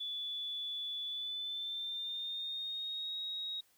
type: tone with pitch glide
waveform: sine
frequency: 3450 to 3784 Hz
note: A7 to A#7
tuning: -35 to +25 cents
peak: -37 dBFS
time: 0-3.61 s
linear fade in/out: 10 ms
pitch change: +160 cents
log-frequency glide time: 1.03-3.17 s
effects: white hiss -70 dBFS RMS until 3.77 s